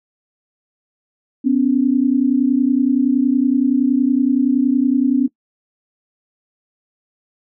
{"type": "tone pair together", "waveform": "sine", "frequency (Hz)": [251, 281.7], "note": ["B3", "C#4"], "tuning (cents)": [28, 28], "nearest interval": "major second", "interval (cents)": 200, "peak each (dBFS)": -15, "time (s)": [1.44, 5.28], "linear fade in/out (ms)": 20, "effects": ["noise-tail reverb RT60 0.1 s tail -22 dB re dry"]}